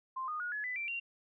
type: tone with pitch steps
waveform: sine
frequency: 1046.5 / 1230.2 / 1446.2 / 1700 / 1998.5 / 2349 / 2762 Hz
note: C6 / D#6 / F#6 / G#6 / B6 / D7 / F7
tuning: 0 / -20 / -40 / +40 / +20 / 0 / -20 cents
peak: -35 dBFS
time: 0.16-1 s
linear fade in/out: 10 ms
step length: 120 ms
effects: none